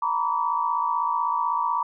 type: tone cluster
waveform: sine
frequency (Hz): 928 / 984 / 1150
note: A#5 / B5 / D6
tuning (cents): -8 / -7 / -37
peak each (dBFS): -26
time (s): 0.02-1.83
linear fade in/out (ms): 5
effects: none